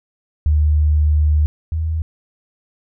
sine tone pair in turn, 75.6 / 80 Hz, D#2 / D#2, -49 / +49 cents, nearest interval minor second, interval 98 cents, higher second, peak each -11 / -17 dBFS, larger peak first, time 0.46-1.46 / 1.72-2.02 s, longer first, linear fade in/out 0 ms, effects none

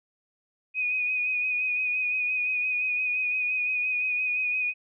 sine tone with vibrato, 2489 Hz, D#7, in tune, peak -24 dBFS, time 0.74-4.74 s, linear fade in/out 50 ms, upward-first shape sine, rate 5.8 Hz, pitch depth 28 cents each way, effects none

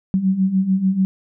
sine beating tone pair, 185.7 / 192.5 Hz, F#3 / G3, +7 / -31 cents, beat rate 6.8 Hz, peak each -21 / -16 dBFS, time 0.14-1.05 s, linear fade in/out 0 ms, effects none

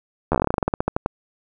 slowing click train, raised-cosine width 1 ms, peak -5 dBFS, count 19, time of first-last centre 0.32-1.061 s, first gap 12 ms, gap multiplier 1.13, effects none

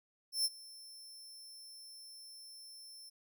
sawtooth tone with ADSR envelope, 5340 Hz, E8, 22 cents sharp, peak -26 dBFS, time 0.32-3.1 s, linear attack 130 ms, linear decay 36 ms, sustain -22 dB, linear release 15 ms, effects none

